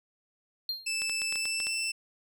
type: tone with exponential decay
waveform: triangle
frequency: 4202 Hz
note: C8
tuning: 7 cents sharp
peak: -26 dBFS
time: 0.69-0.95 s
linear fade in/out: 2 ms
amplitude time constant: 56 ms
type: tone with pitch glide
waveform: 20% pulse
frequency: 2637 to 2669 Hz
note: E7 to E7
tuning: 0 to +21 cents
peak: -24 dBFS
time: 0.86-1.92 s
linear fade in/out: 10 ms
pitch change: +21 cents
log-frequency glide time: 1.34-1.72 s
type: clicks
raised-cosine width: 0.2 ms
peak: -21 dBFS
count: 8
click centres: 1.019 / 1.096 / 1.218 / 1.325 / 1.357 / 1.455 / 1.602 / 1.669 s
effects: none